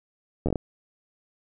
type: slowing click train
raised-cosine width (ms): 2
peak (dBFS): -12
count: 6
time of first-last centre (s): 0.46-0.558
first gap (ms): 11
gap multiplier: 1.29
effects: none